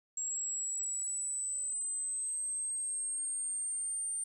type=linear sweep; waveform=sine; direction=up; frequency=7600 to 8870 Hz; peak=-32 dBFS; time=0.17-4.24 s; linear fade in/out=5 ms; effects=tanh soft clip ceiling -31 dBFS + 11-bit